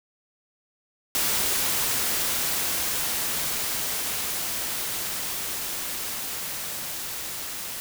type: noise with level ramp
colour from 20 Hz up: white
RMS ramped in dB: -24 to -34 dBFS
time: 1.15-7.8 s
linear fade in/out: 0 ms
effects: none